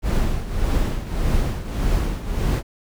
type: noise with tremolo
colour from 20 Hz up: brown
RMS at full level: -18 dBFS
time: 0.02-2.63 s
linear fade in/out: 50 ms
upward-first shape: triangle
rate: 1.7 Hz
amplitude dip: 75%
effects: none